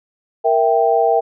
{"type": "chord", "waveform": "sine", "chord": "E diminished", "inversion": "second", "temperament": "equal", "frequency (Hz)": [466.2, 659.3, 784], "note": ["Bb4", "E5", "G5"], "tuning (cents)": [0, 0, 0], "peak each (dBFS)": -16, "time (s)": [0.44, 1.21], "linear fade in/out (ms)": 20, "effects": []}